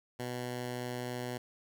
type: tone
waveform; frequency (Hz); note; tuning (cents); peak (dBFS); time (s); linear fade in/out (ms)
10% pulse; 123.7; B2; +3; -28; 0.19-1.38; 10
effects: none